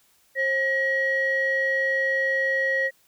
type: tone pair together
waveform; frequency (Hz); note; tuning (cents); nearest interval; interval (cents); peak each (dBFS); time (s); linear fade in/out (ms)
sine; 534 / 1903; C5 / A#6; +35 / +35; octave + minor seventh; 2200; -25 / -21; 0.35-2.91; 50
effects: tanh soft clip ceiling -15 dBFS + white hiss -62 dBFS RMS until 3.07 s